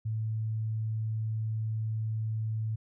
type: tone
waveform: sine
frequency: 110 Hz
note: A2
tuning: in tune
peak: -29 dBFS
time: 0.05-2.76 s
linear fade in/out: 10 ms
effects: none